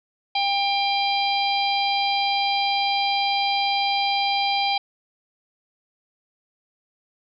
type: harmonic tone with a mistuned harmonic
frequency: 800 Hz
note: G5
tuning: 35 cents sharp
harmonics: 1 / 3 / 4 / 5 / 6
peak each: -22 / -27 / -28 / -29 / -30 dBFS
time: 0.35-4.78 s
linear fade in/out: 5 ms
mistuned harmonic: 3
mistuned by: -16 cents
effects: none